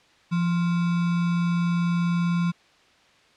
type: tone with sample-and-hold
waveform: sine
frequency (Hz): 172.4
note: F3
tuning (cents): -22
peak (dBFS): -20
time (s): 0.31-2.52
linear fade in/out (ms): 20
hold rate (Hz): 1225
effects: white hiss -57 dBFS RMS until 3.36 s + low-pass 4000 Hz 12 dB/octave